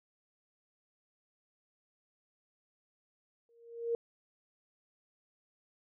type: tone with exponential growth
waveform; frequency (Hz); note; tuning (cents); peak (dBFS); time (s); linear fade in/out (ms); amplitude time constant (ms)
sine; 466.2; A#4; 0; -27; 3.49-3.95; 1; 99
effects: none